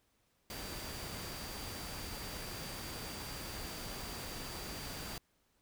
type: tone in noise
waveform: sine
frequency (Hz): 4699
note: D8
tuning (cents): 0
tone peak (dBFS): -51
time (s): 0.5-5.18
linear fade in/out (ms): 2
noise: pink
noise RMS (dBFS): -44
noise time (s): 0.5-5.18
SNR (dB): -10
effects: pink hiss -75 dBFS RMS until 5.61 s